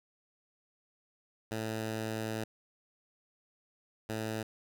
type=tone pair in turn; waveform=10% pulse; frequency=110.4 / 109.97 Hz; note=A2 / A2; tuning=+6 / 0 cents; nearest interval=unison; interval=6 cents; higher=first; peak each=-26 dBFS; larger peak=neither; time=1.51-2.44 / 4.09-4.43 s; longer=first; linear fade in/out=5 ms; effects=none